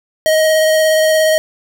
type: tone with vibrato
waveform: square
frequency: 629 Hz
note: D#5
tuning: 19 cents sharp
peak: -10 dBFS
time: 0.26-1.38 s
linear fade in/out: 0 ms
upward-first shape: sine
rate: 17 Hz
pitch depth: 12 cents each way
effects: 7-bit